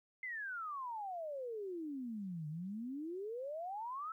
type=exponential two-way sweep; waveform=sine; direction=down then up; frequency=2093 to 147.7 to 1336 Hz; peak=-40 dBFS; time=0.23-4.12 s; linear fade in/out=2 ms; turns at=2.48 s; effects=13-bit